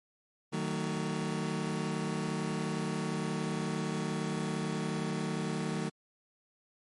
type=chord; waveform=30% pulse; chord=D# diminished; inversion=none; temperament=just; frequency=155.56 / 186.68 / 224 Hz; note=D#3 / F#3 / A3; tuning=0 / +16 / +31 cents; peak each=-33 / -34 / -34 dBFS; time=0.52-5.9 s; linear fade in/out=20 ms; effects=MP3 48 kbps